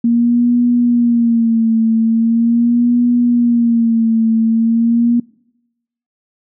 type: tone with vibrato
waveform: sine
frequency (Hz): 233.1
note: A#3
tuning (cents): 0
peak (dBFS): -9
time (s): 0.04-5.2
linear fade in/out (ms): 5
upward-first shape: sine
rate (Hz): 0.41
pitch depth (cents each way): 65
effects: noise-tail reverb RT60 0.9 s tail -24 dB re dry